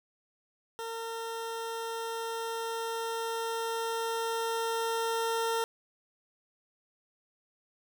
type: tone with level ramp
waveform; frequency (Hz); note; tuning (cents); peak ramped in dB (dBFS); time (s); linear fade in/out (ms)
20% pulse; 456.2; A#4; -37; -31 to -23; 0.79-5.64; 0
effects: none